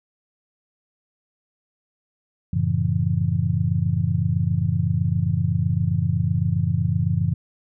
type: chord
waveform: sine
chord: F# minor seventh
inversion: none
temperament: just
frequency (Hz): 92.5 / 111 / 138.75 / 166.5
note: F#2 / A2 / C#3 / E3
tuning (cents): 0 / +16 / +2 / +18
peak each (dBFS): -24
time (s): 2.53-7.34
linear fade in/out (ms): 5
effects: none